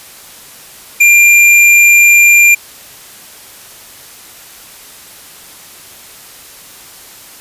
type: tone with hard clipping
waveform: sine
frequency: 2388 Hz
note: D7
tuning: 28 cents sharp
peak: -4 dBFS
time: 1-2.55 s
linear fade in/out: 10 ms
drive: 16 dB
effects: white hiss -35 dBFS RMS until 7.4 s + resampled to 32000 Hz